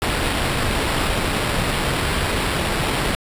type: noise with sample-and-hold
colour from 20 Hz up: pink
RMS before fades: -21 dBFS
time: 0.02-3.15 s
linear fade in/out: 0 ms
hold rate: 6300 Hz
effects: resampled to 32000 Hz